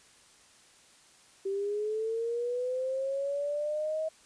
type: linear sweep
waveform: sine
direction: up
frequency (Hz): 386.6 to 638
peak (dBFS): -29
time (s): 1.45-4.09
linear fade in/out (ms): 10
effects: white hiss -59 dBFS RMS until 4.25 s + resampled to 22050 Hz